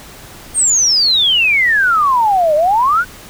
sine exponential two-way sweep, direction down then up, 8820 to 587.3 to 1532 Hz, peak -9 dBFS, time 0.54-3.05 s, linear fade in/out 50 ms, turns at 2.55 s, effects pink hiss -36 dBFS RMS until 3.29 s

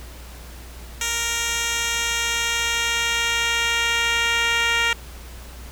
10% pulse tone with band-pass filter sweep, 466.2 Hz, A#4, in tune, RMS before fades -22 dBFS, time 1.01-4.93 s, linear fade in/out 2 ms, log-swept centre 6000 to 2700 Hz, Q 0.93, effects added 60 Hz sine -37 dBFS peak until 5.71 s + pink hiss -43 dBFS RMS until 5.71 s

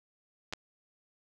clicks, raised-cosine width 0.2 ms, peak -22 / -17 dBFS, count 2, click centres 0.526 / 0.535 s, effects none

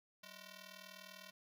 5% pulse ring-modulated tone, 416 Hz, G#4, 3 cents sharp, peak -39 dBFS, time 0.23-1.31 s, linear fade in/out 5 ms, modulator 228 Hz, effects none

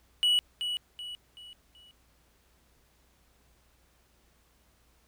triangle tone with echo, 2938 Hz, F#7, 13 cents flat, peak -20 dBFS, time 0.23-0.39 s, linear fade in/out 0 ms, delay 380 ms, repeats 4, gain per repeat -8 dB, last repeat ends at 1.91 s, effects added 60 Hz sine -67 dBFS peak until 5.07 s + pink hiss -67 dBFS RMS until 5.07 s

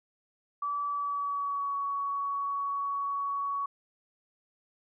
sine tone with pitch glide, 1153 to 1122.1 Hz, D6 to C#6, -32 to +21 cents, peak -29 dBFS, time 0.62-3.66 s, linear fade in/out 5 ms, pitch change -47 cents, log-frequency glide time 0.88-1.77 s, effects none

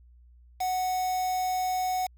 triangle tone with quantisation, 740 Hz, F#5, in tune, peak -24 dBFS, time 0.6-2.07 s, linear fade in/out 10 ms, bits 6, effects added 60 Hz sine -52 dBFS peak until 2.17 s

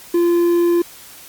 triangle tone with quantisation, 345.1 Hz, F4, 21 cents flat, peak -10 dBFS, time 0.14-0.82 s, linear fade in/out 5 ms, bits 6, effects white hiss -40 dBFS RMS until 1.28 s + Opus 48 kbps

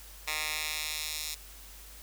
10% pulse tone with high-pass filter sweep, 154 Hz, D#3, 17 cents flat, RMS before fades -35 dBFS, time 0.27-1.35 s, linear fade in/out 10 ms, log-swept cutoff 1800 to 4600 Hz, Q 0.96, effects added 50 Hz sine -50 dBFS peak until 2.02 s + white hiss -51 dBFS RMS until 2.02 s

